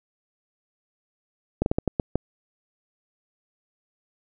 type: slowing click train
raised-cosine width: 2 ms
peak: -8 dBFS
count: 7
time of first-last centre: 1.62-2.156 s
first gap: 41 ms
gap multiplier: 1.31
effects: none